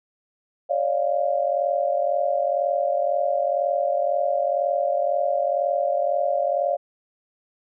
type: tone cluster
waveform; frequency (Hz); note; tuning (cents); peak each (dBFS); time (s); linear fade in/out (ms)
sine; 555 / 597 / 696; C#5 / D5 / F5; +2 / +28 / -6; -24; 0.69-6.77; 20
effects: none